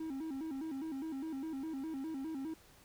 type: tone with vibrato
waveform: triangle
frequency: 293.5 Hz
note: D4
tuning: 1 cent flat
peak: -36 dBFS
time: 0-2.54 s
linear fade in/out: 5 ms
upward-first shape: square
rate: 4.9 Hz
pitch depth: 150 cents each way
effects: pink hiss -62 dBFS RMS until 2.84 s